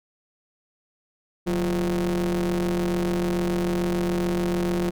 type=ring-modulated tone; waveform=45% pulse; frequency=82.41 Hz; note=E2; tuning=in tune; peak=-19 dBFS; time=1.46-4.91 s; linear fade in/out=20 ms; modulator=265 Hz; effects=none